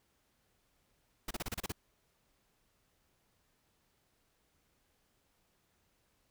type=noise bursts; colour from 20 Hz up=pink; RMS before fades=-38 dBFS; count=8; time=1.28-1.721 s; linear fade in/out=5 ms; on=28 ms; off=31 ms; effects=pink hiss -75 dBFS RMS until 6.3 s

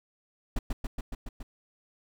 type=noise with echo; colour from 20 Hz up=brown; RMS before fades=-27 dBFS; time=0.56-0.59 s; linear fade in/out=5 ms; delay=140 ms; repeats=6; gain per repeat=-2 dB; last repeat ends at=1.43 s; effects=none

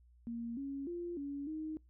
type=tone with pitch steps; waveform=sine; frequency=233.5 / 276.4 / 346.9 / 282.7 / 312.2 Hz; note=A#3 / C#4 / F4 / C#4 / D#4; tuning=+3 / -5 / -12 / +34 / +6 cents; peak=-38 dBFS; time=0.27-1.77 s; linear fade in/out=0 ms; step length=300 ms; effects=noise-tail reverb RT60 0.2 s tail -26 dB re dry + added 60 Hz sine -61 dBFS peak until 1.89 s

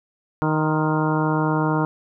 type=harmonic tone with a mistuned harmonic; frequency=155.56 Hz; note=D#3; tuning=in tune; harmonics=1 / 2 / 3 / 4 / 5 / 6 / 7 / 8 / 9; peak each=-22 / -23 / -28 / -31 / -31 / -27 / -30 / -33 / -31 dBFS; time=0.42-1.85 s; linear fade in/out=0 ms; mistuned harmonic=7; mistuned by=-44 cents; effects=none

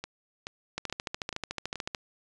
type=two click trains; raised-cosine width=0.2 ms; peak=-19 / -15 dBFS; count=5 / 17; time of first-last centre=0.04-1.757 / 0.78-1.948 s; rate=2.33 / 13.7 Hz; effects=resampled to 22050 Hz

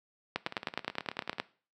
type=two click trains; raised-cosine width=0.3 ms; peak=-23 / -14 dBFS; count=18 / 11; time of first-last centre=0.47-1.384 / 0.36-1.4 s; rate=18.6 / 9.62 Hz; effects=noise-tail reverb RT60 0.4 s tail -19 dB re dry + high-pass 150 Hz 12 dB/octave

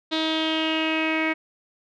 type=tone with low-pass filter sweep; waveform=sawtooth; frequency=317.7 Hz; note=D#4; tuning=36 cents sharp; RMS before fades=-24 dBFS; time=0.11-1.34 s; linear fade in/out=20 ms; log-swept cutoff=3800 to 2200 Hz; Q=6.2; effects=none

